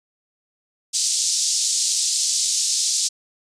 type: band-pass noise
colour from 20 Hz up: white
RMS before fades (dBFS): -21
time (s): 0.93-3.09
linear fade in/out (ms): 20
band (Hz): 4500 to 7900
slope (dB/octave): 24
effects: resampled to 22050 Hz